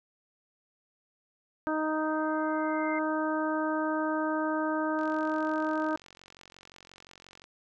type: harmonic tone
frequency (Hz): 311.1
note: D#4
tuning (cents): 0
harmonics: 1 / 2 / 3 / 4 / 5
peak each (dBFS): -30 / -33 / -35 / -36 / -37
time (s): 1.67-5.96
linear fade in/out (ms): 0
type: tone with exponential growth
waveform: sine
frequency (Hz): 2093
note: C7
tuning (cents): 0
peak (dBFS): -34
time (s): 1.97-2.99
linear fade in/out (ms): 5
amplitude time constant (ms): 220
type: click train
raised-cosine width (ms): 0.2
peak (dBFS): -33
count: 113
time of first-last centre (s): 4.99-7.441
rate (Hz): 45.7
effects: none